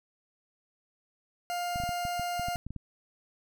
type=tone; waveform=40% pulse; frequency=704 Hz; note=F5; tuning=14 cents sharp; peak=-30 dBFS; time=1.5-2.56 s; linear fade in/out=0 ms
type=clicks; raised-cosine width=5 ms; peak=-26 dBFS; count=12; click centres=1.759 / 1.801 / 1.837 / 1.892 / 2.052 / 2.196 / 2.396 / 2.485 / 2.557 / 2.666 / 2.706 / 2.763 s
effects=none